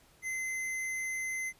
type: tone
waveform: square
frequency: 2058 Hz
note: C7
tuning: 29 cents flat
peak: -34 dBFS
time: 0.22-1.53 s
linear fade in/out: 50 ms
effects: pink hiss -63 dBFS RMS until 1.59 s + resampled to 32000 Hz